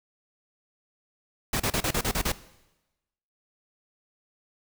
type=noise bursts; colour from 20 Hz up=pink; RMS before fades=-26 dBFS; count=8; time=1.53-2.32 s; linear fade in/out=5 ms; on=69 ms; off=34 ms; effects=noise-tail reverb RT60 1.0 s tail -18 dB re dry